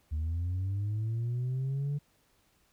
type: linear sweep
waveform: sine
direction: up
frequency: 74.8 to 146.1 Hz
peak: -27 dBFS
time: 0.11-1.99 s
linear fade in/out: 20 ms
effects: tanh soft clip ceiling -28 dBFS + pink hiss -69 dBFS RMS until 2.72 s